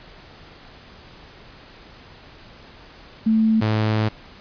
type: tone pair in turn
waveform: sine / sawtooth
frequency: 220.7 / 108.49 Hz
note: A3 / A2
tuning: +5 / -24 cents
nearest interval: octave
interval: 1229 cents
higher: first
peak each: -14 / -14 dBFS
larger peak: neither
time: 3.26-3.61 / 3.61-4.09 s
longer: second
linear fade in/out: 10 ms
effects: pink hiss -45 dBFS RMS until 4.4 s + resampled to 11025 Hz